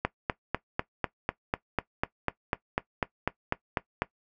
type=click train; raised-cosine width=0.5 ms; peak=-10 dBFS; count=17; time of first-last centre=0.05-4.02 s; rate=4.03 Hz; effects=noise-tail reverb RT60 0.1 s tail -18 dB re dry